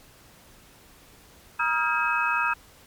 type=tone cluster; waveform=sine; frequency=949 / 1258 / 1381 / 1619 / 2557 Hz; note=A#5 / D#6 / F6 / G#6 / D#7; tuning=+31 / +19 / -20 / -45 / +47 cents; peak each=-28 dBFS; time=1.59-2.54 s; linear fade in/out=10 ms; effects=pink hiss -53 dBFS RMS until 2.86 s + MP3 96 kbps